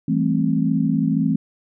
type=chord; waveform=sine; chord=A minor seventh; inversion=second; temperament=just; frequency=165 / 198 / 220 / 264 Hz; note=E3 / G3 / A3 / C4; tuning=+2 / +18 / 0 / +16 cents; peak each=-21 / -25 / -22 / -21 dBFS; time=0.08-1.36 s; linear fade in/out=5 ms; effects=none